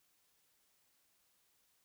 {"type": "silence", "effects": ["white hiss -75 dBFS RMS until 1.84 s"]}